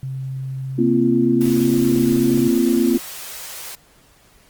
sine tone with pitch glide, 132.8 to 135.28 Hz, C3 to C#3, +26 to -42 cents, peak -24 dBFS, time 0.03-2.48 s, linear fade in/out 0 ms, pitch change +32 cents, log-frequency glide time 1.06-1.7 s
sine chord, Bb suspended second, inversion none, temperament equal with one note detuned, 233.1 / 261.6 / 342.8 Hz, Bb3 / C4 / F4, 0 / 0 / -32 cents, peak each -18 dBFS, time 0.78-2.98 s, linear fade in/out 10 ms
white high-pass noise, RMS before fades -33 dBFS, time 1.41-3.75 s, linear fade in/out 0 ms, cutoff 430 Hz, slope 24 dB/octave
effects pink hiss -53 dBFS RMS until 4.49 s + Opus 24 kbps

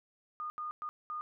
sine tone bursts at uneven times, 1223 Hz, D#6, 30 cents flat, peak -36 dBFS, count 4, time 0.4-0.5 / 0.58-0.71 / 0.82-0.89 / 1.1-1.21 s, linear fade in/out 0 ms, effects none

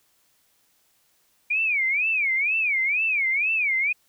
sine tone with vibrato, 2349 Hz, D7, in tune, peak -20 dBFS, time 1.5-3.93 s, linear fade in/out 10 ms, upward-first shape sine, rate 2.1 Hz, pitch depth 220 cents each way, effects white hiss -65 dBFS RMS until 4.08 s

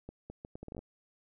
accelerating click train, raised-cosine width 2 ms, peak -30 dBFS, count 11, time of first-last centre 0.09-0.791 s, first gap 210 ms, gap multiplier 0.71, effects none

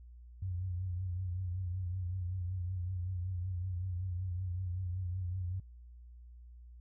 sine tone with vibrato, 91 Hz, F#2, 28 cents flat, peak -34 dBFS, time 0.42-5.6 s, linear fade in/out 5 ms, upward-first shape triangle, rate 5.3 Hz, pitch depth 82 cents each way, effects added 60 Hz sine -50 dBFS peak until 6.8 s

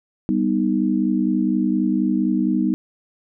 sine chord, G augmented, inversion none, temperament equal, 196 / 246.9 / 311.1 Hz, G3 / B3 / D#4, 0 / 0 / 0 cents, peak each -21 dBFS, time 0.29-2.74 s, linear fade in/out 0 ms, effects none

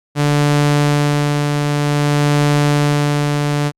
sawtooth tone with tremolo, 146.1 Hz, D3, 9 cents flat, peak -7 dBFS, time 0.15-3.72 s, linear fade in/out 50 ms, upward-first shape sine, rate 0.53 Hz, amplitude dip 35%, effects low-pass 10000 Hz 12 dB/octave + Opus 48 kbps

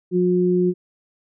sine tone pair together, 180 / 360 Hz, F#3 / F#4, -47 / -47 cents, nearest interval octave, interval 1200 cents, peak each -19 / -17 dBFS, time 0.11-0.74 s, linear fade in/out 50 ms, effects none

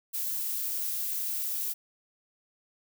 violet noise, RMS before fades -32 dBFS, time 0.13-1.74 s, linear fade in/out 20 ms, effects none

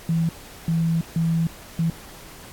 sine tone bursts at uneven times, 164.81 Hz, E3, in tune, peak -18 dBFS, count 4, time 0.09-0.29 / 0.68-1.01 / 1.16-1.47 / 1.79-1.9 s, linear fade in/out 2 ms, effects pink hiss -43 dBFS RMS until 2.52 s + AAC 64 kbps

